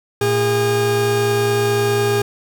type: tone pair together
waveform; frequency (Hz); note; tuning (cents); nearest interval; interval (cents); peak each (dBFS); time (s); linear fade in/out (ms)
40% pulse; 114.27 / 407.2; A#2 / G#4; -34 / -34; octave + minor seventh; 2200; -20 / -15; 0.21-2.22; 5
effects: none